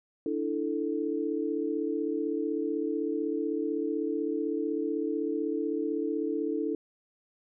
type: chord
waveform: sine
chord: D suspended second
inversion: none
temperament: equal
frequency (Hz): 293.7 / 329.6 / 440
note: D4 / E4 / A4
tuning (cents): 0 / 0 / 0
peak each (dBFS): -32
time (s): 0.26-6.75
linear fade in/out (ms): 2
effects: none